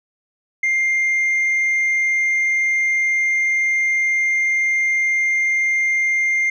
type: tone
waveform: sine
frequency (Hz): 2107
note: C7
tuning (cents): +12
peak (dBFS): -13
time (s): 0.63-6.5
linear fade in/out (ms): 5
effects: tanh soft clip ceiling -14 dBFS